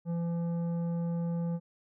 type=tone with tanh clipping; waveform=sine; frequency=169.7 Hz; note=F3; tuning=49 cents flat; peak=-31 dBFS; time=0.05-1.6 s; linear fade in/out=50 ms; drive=10 dB; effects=none